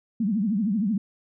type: tone with vibrato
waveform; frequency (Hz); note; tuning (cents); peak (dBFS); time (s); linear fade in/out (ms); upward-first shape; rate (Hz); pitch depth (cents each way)
sine; 208.7; G#3; +9; -21; 0.2-0.98; 5; triangle; 13; 240
effects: none